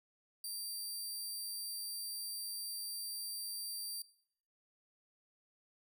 15% pulse tone, 4699 Hz, D8, in tune, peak -34 dBFS, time 0.44-4.02 s, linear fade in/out 2 ms, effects noise-tail reverb RT60 0.6 s tail -17 dB re dry

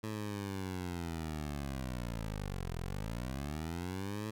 15% pulse linear two-way sweep, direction down then up, 110 to 41.2 to 110 Hz, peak -31 dBFS, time 0.03-4.31 s, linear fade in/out 10 ms, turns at 2.77 s, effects none

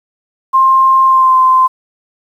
sine tone with pitch glide, 1058 to 1037.4 Hz, C6 to C6, +19 to -15 cents, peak -5 dBFS, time 0.53-1.68 s, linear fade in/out 20 ms, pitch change -34 cents, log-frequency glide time 1.05-1.37 s, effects 7-bit

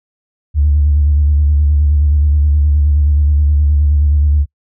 sine tone with vibrato, 73.42 Hz, D2, in tune, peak -7 dBFS, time 0.54-4.46 s, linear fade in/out 50 ms, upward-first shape square, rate 9.5 Hz, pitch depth 43 cents each way, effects noise-tail reverb RT60 0.1 s tail -25 dB re dry + tanh soft clip ceiling -3 dBFS

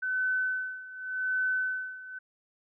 sine tone with tremolo, 1514 Hz, F#6, 39 cents sharp, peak -25 dBFS, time 0.02-2.19 s, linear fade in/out 10 ms, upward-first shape sine, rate 0.87 Hz, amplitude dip 85%, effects none

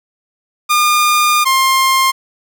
sawtooth tone pair in turn, 1211 / 1060 Hz, D#6 / C6, -47 / +22 cents, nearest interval major second, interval 231 cents, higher first, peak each -6 dBFS, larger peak neither, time 0.69-1.45 / 1.45-2.12 s, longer first, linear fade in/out 20 ms, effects none

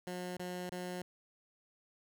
15% pulse tone bursts, 180 Hz, F#3, 47 cents flat, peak -33 dBFS, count 3, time 0.07-1.02 s, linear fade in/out 2 ms, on 300 ms, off 25 ms, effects none

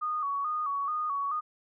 sine tone with vibrato, 1174.7 Hz, D6, in tune, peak -28 dBFS, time 0.01-1.41 s, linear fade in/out 20 ms, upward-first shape square, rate 2.3 Hz, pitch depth 80 cents each way, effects none

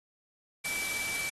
sine tone in noise, 2315 Hz, D7, 25 cents flat, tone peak -34 dBFS, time 0.64-1.3 s, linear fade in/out 10 ms, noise white, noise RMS -36 dBFS, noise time 0.64-1.3 s, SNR -1 dB, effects AAC 32 kbps

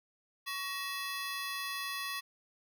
20% pulse ring-modulated tone, 1506 Hz, F#6, 30 cents sharp, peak -28 dBFS, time 0.46-2.21 s, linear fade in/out 20 ms, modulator 390 Hz, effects none

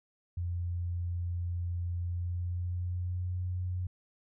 sine tone with pitch glide, 87.31 to 90.55 Hz, F2 to F#2, 0 to -37 cents, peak -31 dBFS, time 0.37-3.87 s, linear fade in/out 5 ms, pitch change +63 cents, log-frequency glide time 2.02-3.54 s, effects none

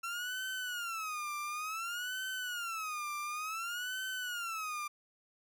30% pulse tone with vibrato, 1346 Hz, E6, 36 cents sharp, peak -34 dBFS, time 0.03-4.88 s, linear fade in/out 10 ms, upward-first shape sine, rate 0.56 Hz, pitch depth 220 cents each way, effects none

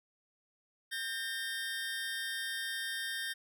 25% pulse tone pair together, 1589 / 1826.2 Hz, G6 / A#6, +23 / -36 cents, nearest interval major second, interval 241 cents, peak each -36 / -34 dBFS, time 0.91-3.34 s, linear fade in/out 20 ms, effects none

